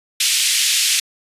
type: band-pass noise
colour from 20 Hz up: pink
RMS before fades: -17 dBFS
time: 0.2-1 s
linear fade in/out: 5 ms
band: 2500 to 11000 Hz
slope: 24 dB/octave
effects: resampled to 32000 Hz